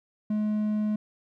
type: tone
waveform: triangle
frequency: 212.2 Hz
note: G#3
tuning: 38 cents sharp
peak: -22 dBFS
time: 0.3-0.96 s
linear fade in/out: 5 ms
effects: none